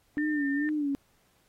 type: tone with vibrato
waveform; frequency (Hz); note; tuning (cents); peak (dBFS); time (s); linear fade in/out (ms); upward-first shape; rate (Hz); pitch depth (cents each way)
sine; 291.4; D4; -13; -26; 0.17-0.95; 0; sine; 2.3; 82
type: tone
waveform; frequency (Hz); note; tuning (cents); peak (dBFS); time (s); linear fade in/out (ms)
sine; 1803; A6; +42; -33; 0.18-0.69; 0
effects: pink hiss -68 dBFS RMS until 1.48 s + AAC 48 kbps